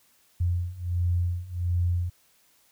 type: beating tone pair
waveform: sine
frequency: 87 / 88.4 Hz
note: F2 / F2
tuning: -6 / +22 cents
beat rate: 1.4 Hz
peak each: -28 / -26 dBFS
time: 0.4-2.1 s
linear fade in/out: 10 ms
effects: white hiss -63 dBFS RMS until 2.71 s